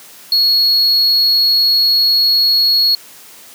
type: tone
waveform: triangle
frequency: 4332 Hz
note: C#8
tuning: 41 cents flat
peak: -8 dBFS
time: 0.32-2.95 s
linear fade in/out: 2 ms
effects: white hiss -39 dBFS RMS until 3.54 s + high-pass 150 Hz 12 dB/octave